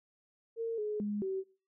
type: tone with pitch steps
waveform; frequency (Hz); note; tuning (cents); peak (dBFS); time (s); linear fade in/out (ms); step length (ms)
sine; 457.1 / 422 / 207.1 / 382.4; A#4 / G#4 / G#3 / G4; -34 / +28 / -5 / -43; -32; 0.56-1.44; 50; 220
effects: noise-tail reverb RT60 0.4 s tail -22 dB re dry